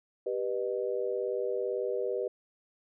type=chord; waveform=sine; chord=G augmented; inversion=none; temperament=just; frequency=392 / 490 / 612.5 Hz; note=G4 / B4 / D#5; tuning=0 / -14 / -27 cents; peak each=-33 / -32 / -37 dBFS; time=0.26-2.28 s; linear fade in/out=5 ms; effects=none